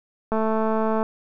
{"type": "click train", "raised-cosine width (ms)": 1, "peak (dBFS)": -11, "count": 157, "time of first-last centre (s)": [0.32, 1.029], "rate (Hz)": 220, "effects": []}